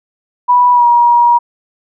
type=tone with pitch glide; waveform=sine; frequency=982 to 954 Hz; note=B5 to A#5; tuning=-10 to +40 cents; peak=-5 dBFS; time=0.48-1.39 s; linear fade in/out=20 ms; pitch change=-50 cents; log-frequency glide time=0.72-0.85 s; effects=none